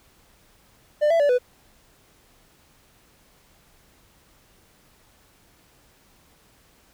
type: tone with pitch steps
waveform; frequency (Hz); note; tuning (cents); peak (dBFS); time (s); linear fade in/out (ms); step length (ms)
triangle; 597 / 666 / 578 / 495.6; D5 / E5 / D5 / B4; +28 / +18 / -28 / +6; -14; 1.01-1.386; 20; 94
effects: pink hiss -58 dBFS RMS until 6.93 s